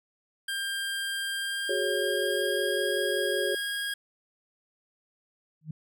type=tone with pitch glide; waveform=25% pulse; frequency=1595 to 1635.1 Hz; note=G6 to G#6; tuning=+30 to -27 cents; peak=-26 dBFS; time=0.48-3.94 s; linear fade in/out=5 ms; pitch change=+43 cents; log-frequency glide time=1.35-2.96 s
type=chord; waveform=sine; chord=F# suspended second; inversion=none; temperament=equal; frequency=370 / 415.3 / 554.4 Hz; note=F#4 / G#4 / C#5; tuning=0 / 0 / 0 cents; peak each=-31 dBFS; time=1.69-3.55 s; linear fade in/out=5 ms
type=tone with exponential growth; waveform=sine; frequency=155.56 Hz; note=D#3; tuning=in tune; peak=-29 dBFS; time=5.61-5.71 s; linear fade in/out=5 ms; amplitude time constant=20 ms
effects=none